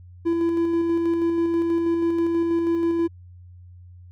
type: tone with tremolo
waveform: triangle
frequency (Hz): 335.7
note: E4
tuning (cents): +32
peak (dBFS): -16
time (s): 0.25-3.08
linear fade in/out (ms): 20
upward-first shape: square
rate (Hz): 6.2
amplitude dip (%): 25
effects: added 89 Hz sine -42 dBFS peak until 4.11 s